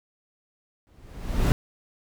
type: noise with exponential growth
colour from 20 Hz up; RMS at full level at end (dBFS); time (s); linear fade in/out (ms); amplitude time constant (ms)
brown; -17; 0.87-1.52; 0; 140
effects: none